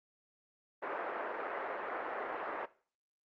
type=band-pass noise; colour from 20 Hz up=pink; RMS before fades=-39 dBFS; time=0.82-2.66 s; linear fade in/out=10 ms; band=410 to 1800 Hz; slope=24 dB/octave; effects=noise-tail reverb RT60 0.4 s tail -18 dB re dry + Opus 24 kbps